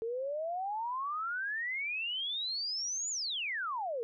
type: exponential two-way sweep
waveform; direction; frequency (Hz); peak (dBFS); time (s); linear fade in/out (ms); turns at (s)
sine; up then down; 443.1 to 7100 to 443.1; -33; 0.02-4.03; 0; 3.1
effects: none